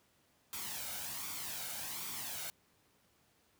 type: noise with flanger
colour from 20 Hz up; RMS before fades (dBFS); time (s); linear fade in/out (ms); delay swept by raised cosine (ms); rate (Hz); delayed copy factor
white; -42; 0.53-2.5; 0; 0.86 to 1.37; 1.3; +0.55
effects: pink hiss -71 dBFS RMS until 3.59 s + high-pass 80 Hz 12 dB/octave